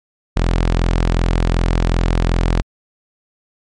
sawtooth tone, 42.66 Hz, F1, 40 cents flat, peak -9 dBFS, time 0.36-2.62 s, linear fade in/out 10 ms, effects low-pass 6000 Hz 12 dB/octave + MP3 48 kbps

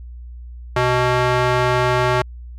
square tone with band-pass filter, 124.8 Hz, B2, 19 cents sharp, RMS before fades -17 dBFS, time 0.76-2.22 s, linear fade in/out 5 ms, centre 1100 Hz, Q 0.7, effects added 60 Hz sine -32 dBFS peak until 2.58 s

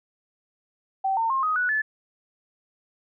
sine tone with pitch steps, 772 / 907.5 / 1066.8 / 1254.1 / 1474.3 / 1733.1 Hz, G5 / A#5 / C6 / D#6 / F#6 / A6, -27 / -47 / +33 / +13 / -7 / -27 cents, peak -21 dBFS, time 1.04-1.82 s, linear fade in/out 10 ms, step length 130 ms, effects none

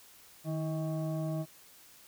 sine tone with frequency modulation, 155.56 Hz, D#3, in tune, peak -31 dBFS, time 0.44-1.46 s, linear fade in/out 50 ms, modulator 478 Hz, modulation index 0.86, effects white hiss -57 dBFS RMS until 2.07 s

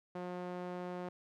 sawtooth tone with band-pass filter, 179.2 Hz, F3, 45 cents sharp, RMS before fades -42 dBFS, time 0.15-1.09 s, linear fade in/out 5 ms, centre 580 Hz, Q 0.78, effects none

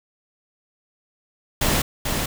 pink noise with echo, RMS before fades -20 dBFS, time 1.61-1.82 s, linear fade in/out 5 ms, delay 440 ms, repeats 1, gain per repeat -4 dB, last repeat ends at 2.26 s, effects none

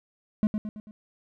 triangle tone with echo, 212.8 Hz, G#3, 42 cents sharp, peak -17 dBFS, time 0.43-0.47 s, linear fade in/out 0 ms, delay 110 ms, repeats 4, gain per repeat -6 dB, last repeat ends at 0.91 s, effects none

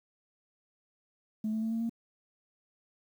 sine tone with pitch steps, 216.6 / 220 / 223.5 / 227 / 230.5 Hz, A3 / A3 / A3 / A#3 / A#3, -27 / 0 / +27 / -46 / -19 cents, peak -28 dBFS, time 1.44-1.895 s, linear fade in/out 5 ms, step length 91 ms, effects tanh soft clip ceiling -26 dBFS + 10-bit

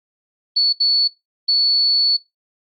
sine tone bursts at uneven times, 4435 Hz, C#8, in tune, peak -12 dBFS, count 3, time 0.56-0.73 / 0.8-1.08 / 1.48-2.17 s, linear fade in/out 10 ms, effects noise-tail reverb RT60 0.2 s tail -21 dB re dry + Opus 48 kbps

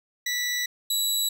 20% pulse tone pair in turn, 1961 / 3922 Hz, B6 / B7, -13 / -13 cents, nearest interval octave, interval 1200 cents, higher second, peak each -20 / -17 dBFS, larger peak second, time 0.26-0.66 / 0.9-1.29 s, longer first, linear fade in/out 5 ms, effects none

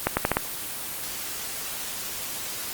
accelerating click train, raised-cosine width 0.5 ms, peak -5 dBFS, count 5, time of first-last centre 0.07-0.37 s, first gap 100 ms, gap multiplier 0.81, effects white hiss -33 dBFS RMS until 2.73 s + Opus 24 kbps

